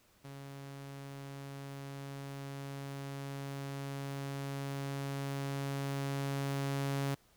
sawtooth tone with level ramp, 138.59 Hz, C#3, in tune, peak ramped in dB -42 to -28 dBFS, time 0.24-7.15 s, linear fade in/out 10 ms, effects pink hiss -67 dBFS RMS until 7.36 s

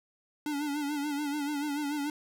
square tone with vibrato, 291.2 Hz, D4, 15 cents flat, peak -31 dBFS, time 0.46-2.1 s, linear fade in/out 2 ms, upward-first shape sine, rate 6.9 Hz, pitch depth 63 cents each way, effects none

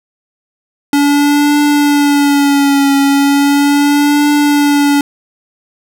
square tone with vibrato, 285.2 Hz, C#4, 49 cents sharp, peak -8 dBFS, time 0.93-5.01 s, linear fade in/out 2 ms, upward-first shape triangle, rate 0.37 Hz, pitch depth 48 cents each way, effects none

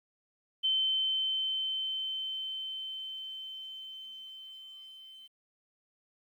sine tone with level ramp, 3082 Hz, G7, 30 cents flat, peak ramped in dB -25 to -49 dBFS, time 0.63-5.28 s, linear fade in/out 20 ms, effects 11-bit

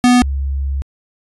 square / sine tone pair in turn, 246.9 / 68.49 Hz, B3 / C#2, 0 / -20 cents, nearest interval octave + minor seventh, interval 2220 cents, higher first, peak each -8 / -16 dBFS, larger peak first, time 0.04-0.22 / 0.22-0.82 s, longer second, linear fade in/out 0 ms, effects resampled to 24000 Hz

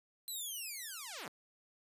5% pulse linear sweep, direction down, 4087 to 121.8 Hz, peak -32 dBFS, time 0.28-1.28 s, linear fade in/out 0 ms, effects resampled to 32000 Hz

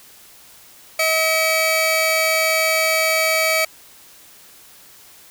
sawtooth tone pair together, 640 / 2281 Hz, D#5 / C#7, +49 / +49 cents, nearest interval octave + minor seventh, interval 2200 cents, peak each -15 dBFS, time 0.99-3.65 s, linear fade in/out 5 ms, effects white hiss -46 dBFS RMS until 5.3 s

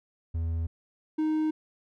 triangle tone pair in turn, 82.41 / 311.1 Hz, E2 / D#4, 0 / 0 cents, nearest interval octave + major seventh, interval 2300 cents, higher second, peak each -25 / -22 dBFS, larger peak second, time 0.34-0.67 / 1.18-1.51 s, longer neither, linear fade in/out 10 ms, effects none

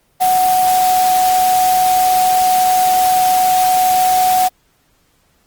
sine tone in noise, 740 Hz, F#5, in tune, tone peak -10 dBFS, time 0.2-4.49 s, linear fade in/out 20 ms, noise white, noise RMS -22 dBFS, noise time 0.2-4.49 s, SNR +9 dB, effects pink hiss -58 dBFS RMS until 5.46 s + Opus 24 kbps

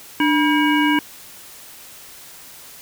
harmonic tone with a mistuned harmonic, 321.9 Hz, E4, 41 cents flat, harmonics 1 / 3 / 5 / 7 / 9, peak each -16 / -21 / -23 / -24 / -26 dBFS, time 0.2-0.99 s, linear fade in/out 2 ms, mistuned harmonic 1, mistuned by -140 cents, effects white hiss -41 dBFS RMS until 2.81 s

